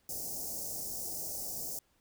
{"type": "band-stop noise", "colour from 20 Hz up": "white", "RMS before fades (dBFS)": -39, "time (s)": [0.09, 1.79], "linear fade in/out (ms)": 2, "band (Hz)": [780, 5100], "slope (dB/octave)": 48, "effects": ["pink hiss -72 dBFS RMS until 2 s"]}